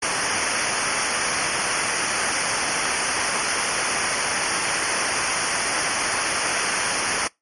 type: noise with comb filter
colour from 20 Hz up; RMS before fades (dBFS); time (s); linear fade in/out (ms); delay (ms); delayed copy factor
pink; -23; 0.02-7.28; 10; 0.26; -1
effects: noise-tail reverb RT60 0.2 s tail -25 dB re dry + MP3 48 kbps